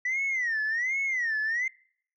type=tone with vibrato; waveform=sine; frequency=1946 Hz; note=B6; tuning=26 cents flat; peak=-24 dBFS; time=0.05-1.68 s; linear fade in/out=5 ms; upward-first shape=sine; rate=1.3 Hz; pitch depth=210 cents each way; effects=noise-tail reverb RT60 0.6 s tail -26 dB re dry + tanh soft clip ceiling -23 dBFS